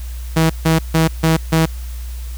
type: tone bursts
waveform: sawtooth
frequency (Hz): 161.4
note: E3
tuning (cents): -36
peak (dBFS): -7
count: 5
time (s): 0.36-1.66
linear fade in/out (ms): 10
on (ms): 140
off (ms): 150
effects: added 60 Hz sine -24 dBFS peak until 2.37 s + white hiss -41 dBFS RMS until 2.37 s